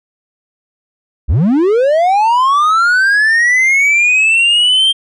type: linear sweep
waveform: triangle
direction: up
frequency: 49.13 to 3187 Hz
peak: -6 dBFS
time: 1.28-4.93 s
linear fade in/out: 20 ms
effects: resampled to 24000 Hz